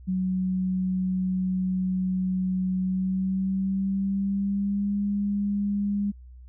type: tone with pitch glide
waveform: sine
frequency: 185.7 to 202.5 Hz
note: F#3 to G#3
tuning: +7 to -43 cents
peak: -23 dBFS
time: 0.07-6.12 s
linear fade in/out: 20 ms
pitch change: +150 cents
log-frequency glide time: 2.8-4.96 s
effects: added 62 Hz sine -43 dBFS peak until 6.48 s